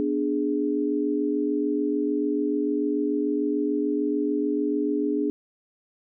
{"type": "chord", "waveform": "sine", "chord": "G# diminished", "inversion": "first", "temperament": "equal", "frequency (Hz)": [246.9, 293.7, 415.3], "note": ["B3", "D4", "G#4"], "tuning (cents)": [0, 0, 0], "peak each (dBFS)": [-30, -24, -27], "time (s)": [0, 5.3], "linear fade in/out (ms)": 0, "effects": []}